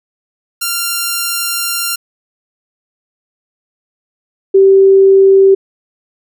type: tone pair in turn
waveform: 5% pulse / sine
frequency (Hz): 1386 / 388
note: F6 / G4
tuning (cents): -14 / -18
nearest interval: octave + minor seventh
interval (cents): 2204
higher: first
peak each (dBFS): -3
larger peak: neither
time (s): 0.61-1.96 / 4.54-5.55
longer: first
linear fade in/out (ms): 10
effects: none